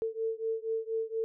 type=beating tone pair; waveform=sine; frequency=446.2 / 450.4 Hz; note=A4 / A4; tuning=+24 / +40 cents; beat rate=4.2 Hz; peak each=-33 / -34 dBFS; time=0.02-1.24 s; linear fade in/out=0 ms; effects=none